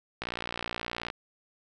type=click train; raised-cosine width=0.3 ms; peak=-17 dBFS; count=53; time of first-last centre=0.22-1.101 s; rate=59 Hz; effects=none